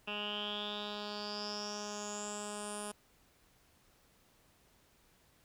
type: tone with low-pass filter sweep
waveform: 10% pulse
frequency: 207.7 Hz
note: G#3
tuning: in tune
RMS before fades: -41 dBFS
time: 0.07-2.92 s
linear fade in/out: 10 ms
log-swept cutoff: 2700 to 10000 Hz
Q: 9.5
effects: pink hiss -68 dBFS RMS until 5.44 s